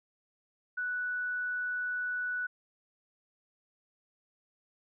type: tone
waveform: sine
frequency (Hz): 1480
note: F#6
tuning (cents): 0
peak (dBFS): -31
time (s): 0.77-2.47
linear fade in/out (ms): 10
effects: none